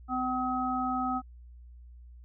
harmonic tone, 254.5 Hz, C4, 48 cents flat, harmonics 1 / 3 / 5, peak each -32 / -32 / -32 dBFS, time 0.08-1.22 s, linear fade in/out 50 ms, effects added 60 Hz sine -47 dBFS peak until 2.24 s

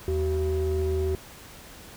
triangle ring-modulated tone, 150 Hz, D3, 37 cents sharp, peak -18 dBFS, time 0.08-1.15 s, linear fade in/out 0 ms, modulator 230 Hz, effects pink hiss -46 dBFS RMS until 1.96 s

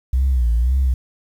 sine tone with vibrato, 61.74 Hz, B1, in tune, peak -12 dBFS, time 0.13-0.94 s, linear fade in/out 5 ms, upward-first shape sine, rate 1.9 Hz, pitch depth 140 cents each way, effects tanh soft clip ceiling -11 dBFS + 8-bit

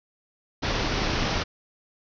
pink low-pass noise, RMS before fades -26 dBFS, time 0.62-1.44 s, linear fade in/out 20 ms, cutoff 5900 Hz, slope 96 dB/octave, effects none

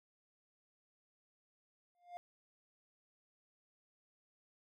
triangle tone with exponential growth, 704 Hz, F5, 14 cents sharp, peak -39 dBFS, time 1.95-2.17 s, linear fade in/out 0 ms, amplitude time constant 46 ms, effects none

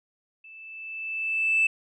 sine tone with level ramp, 2637 Hz, E7, in tune, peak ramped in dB -45 to -16 dBFS, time 0.44-1.67 s, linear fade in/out 5 ms, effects tanh soft clip ceiling -15 dBFS

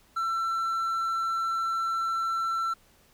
triangle tone, 1343 Hz, E6, 32 cents sharp, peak -24 dBFS, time 0.16-2.74 s, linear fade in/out 10 ms, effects pink hiss -61 dBFS RMS until 3.13 s

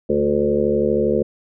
harmonic tone with a mistuned harmonic, 72.6 Hz, D2, 19 cents flat, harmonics 1 / 2 / 3 / 5 / 6 / 7 / 8, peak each -32 / -31 / -22 / -21 / -21 / -21 / -28 dBFS, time 0.09-1.23 s, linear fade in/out 10 ms, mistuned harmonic 5, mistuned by -18 cents, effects none

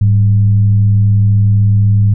sine tone with frequency modulation, 103.83 Hz, G#2, in tune, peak -6 dBFS, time 0.01-2.14 s, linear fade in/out 5 ms, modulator 87.8 Hz, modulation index 0.34, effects none

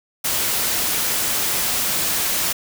white noise, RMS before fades -21 dBFS, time 0.24-2.53 s, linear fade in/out 10 ms, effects none

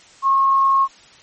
sine tone with frequency modulation, 1085 Hz, C#6, 37 cents flat, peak -12 dBFS, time 0.22-0.88 s, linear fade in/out 50 ms, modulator 60.9 Hz, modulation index 0.22, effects white hiss -47 dBFS RMS until 1.22 s + MP3 32 kbps

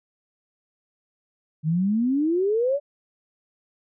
sine exponential sweep, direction up, 150 to 590 Hz, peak -19 dBFS, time 1.63-2.8 s, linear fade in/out 50 ms, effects none

